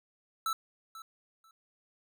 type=tone with echo; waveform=square; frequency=1319 Hz; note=E6; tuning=1 cent sharp; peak=-30 dBFS; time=0.46-0.53 s; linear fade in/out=2 ms; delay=490 ms; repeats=2; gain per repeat=-15 dB; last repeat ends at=1.51 s; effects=none